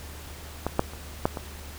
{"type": "clicks", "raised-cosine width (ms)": 1, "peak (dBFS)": [-12, -6, -26, -7, -17], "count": 5, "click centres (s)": [0.666, 0.794, 0.935, 1.255, 1.372], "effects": ["added 74 Hz sine -41 dBFS peak until 1.78 s", "pink hiss -44 dBFS RMS until 1.78 s"]}